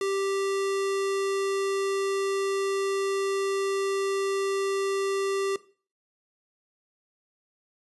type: tone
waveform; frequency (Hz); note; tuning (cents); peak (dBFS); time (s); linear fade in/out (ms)
square; 392; G4; 0; -26; 0.01-5.56; 2
effects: noise-tail reverb RT60 0.4 s tail -17 dB re dry + resampled to 24000 Hz